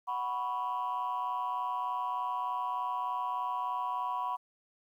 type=chord; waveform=sine; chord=F# suspended fourth; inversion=none; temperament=just; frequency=740 / 986.7 / 1110 Hz; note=F#5 / B5 / C#6; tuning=0 / -2 / +2 cents; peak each=-37 / -32 / -36 dBFS; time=0.07-4.37 s; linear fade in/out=20 ms; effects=tanh soft clip ceiling -26 dBFS + 11-bit